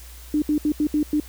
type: tone bursts at uneven times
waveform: sine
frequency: 300 Hz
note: D4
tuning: 37 cents sharp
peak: -17 dBFS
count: 6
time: 0.34-0.42 / 0.49-0.58 / 0.65-0.72 / 0.8-0.87 / 0.94-1.03 / 1.13-1.2 s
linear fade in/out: 2 ms
effects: added 60 Hz sine -40 dBFS peak until 1.28 s + white hiss -46 dBFS RMS until 1.28 s